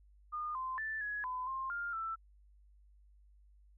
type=tone with pitch steps; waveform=sine; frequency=1219 / 1037 / 1761 / 1679 / 1011 / 1059 / 1403 / 1329 Hz; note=D#6 / C6 / A6 / G#6 / B5 / C6 / F6 / E6; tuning=-36 / -16 / +1 / +18 / +40 / +21 / +8 / +14 cents; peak=-36 dBFS; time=0.32-2.16 s; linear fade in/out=20 ms; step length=230 ms; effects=added 50 Hz sine -60 dBFS peak until 3.77 s